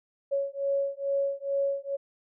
sine beating tone pair, 554.4 / 556.7 Hz, C#5 / C#5, 0 / +7 cents, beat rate 2.3 Hz, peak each -29 dBFS, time 0.31-1.97 s, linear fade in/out 20 ms, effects none

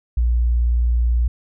sine tone, 59.3 Hz, A#1, 30 cents sharp, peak -14 dBFS, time 0.17-1.28 s, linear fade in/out 5 ms, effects none

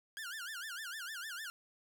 sawtooth tone with vibrato, 1575 Hz, G6, 8 cents sharp, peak -38 dBFS, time 0.17-1.5 s, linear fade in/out 0 ms, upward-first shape sine, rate 6.6 Hz, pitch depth 230 cents each way, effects none

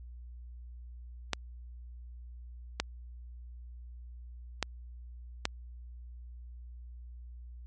clicks, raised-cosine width 0.2 ms, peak -11 dBFS, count 4, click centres 1.333 / 2.8 / 4.627 / 5.454 s, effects added 60 Hz sine -44 dBFS peak until 7.66 s + MP3 48 kbps

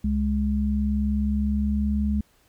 sine tone pair together, 69.61 / 208.6 Hz, C#2 / G#3, +8 / +8 cents, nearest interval octave + perfect fifth, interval 1900 cents, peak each -24 / -23 dBFS, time 0.04-2.21 s, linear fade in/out 5 ms, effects pink hiss -62 dBFS RMS until 2.48 s

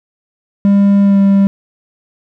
triangle tone with pitch glide, 200 to 197.36 Hz, G3 to G3, +35 to +12 cents, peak -4 dBFS, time 0.65-1.47 s, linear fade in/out 0 ms, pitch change -23 cents, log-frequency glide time 1.03-1.19 s, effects none

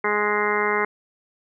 harmonic tone, 208.6 Hz, G#3, 8 cents sharp, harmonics 1 / 2 / 3 / 4 / 5 / 6 / 7 / 8 / 9 / 10, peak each -34 / -24 / -36 / -29 / -27 / -29 / -30 / -33 / -29 / -27 dBFS, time 0.04-0.85 s, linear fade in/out 5 ms, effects none

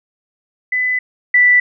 sine tone pair in turn, 2004 / 1974.1 Hz, B6 / B6, +25 / -1 cents, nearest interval unison, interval 26 cents, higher first, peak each -14 / -7 dBFS, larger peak second, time 0.72-0.99 / 1.34-1.6 s, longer first, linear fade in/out 5 ms, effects none

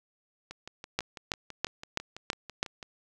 two click trains, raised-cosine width 0.2 ms, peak -10 / -24 dBFS, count 6 / 15, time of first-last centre 0.99-2.629 / 0.51-2.828 s, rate 3.05 / 6.04 Hz, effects none

